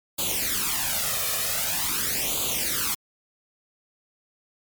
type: noise with flanger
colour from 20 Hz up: white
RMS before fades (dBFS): -26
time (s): 0.18-2.95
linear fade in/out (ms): 10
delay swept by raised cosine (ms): 0.27 to 1.67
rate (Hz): 0.45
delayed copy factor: +0.8
effects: MP3 96 kbps